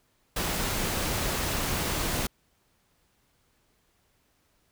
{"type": "noise", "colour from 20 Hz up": "pink", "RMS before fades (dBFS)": -29, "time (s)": [0.36, 2.27], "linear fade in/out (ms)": 5, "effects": ["pink hiss -69 dBFS RMS until 4.71 s"]}